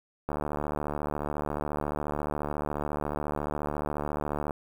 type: click train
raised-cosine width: 1 ms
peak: -17 dBFS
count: 314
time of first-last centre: 0.29-4.508 s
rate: 74.2 Hz
effects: 8-bit